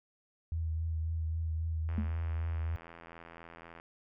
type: tone with vibrato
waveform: sine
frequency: 80.8 Hz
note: E2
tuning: 34 cents flat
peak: -31 dBFS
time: 0.52-2.76 s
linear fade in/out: 0 ms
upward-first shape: triangle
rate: 3.7 Hz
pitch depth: 32 cents each way
type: click train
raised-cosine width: 0.5 ms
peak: -34 dBFS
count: 161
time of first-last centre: 1.89-3.799 s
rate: 83.8 Hz
type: tone with exponential decay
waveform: sine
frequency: 214.3 Hz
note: A3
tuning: 45 cents flat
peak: -28 dBFS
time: 1.98-2.14 s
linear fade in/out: 0 ms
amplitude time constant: 34 ms
effects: none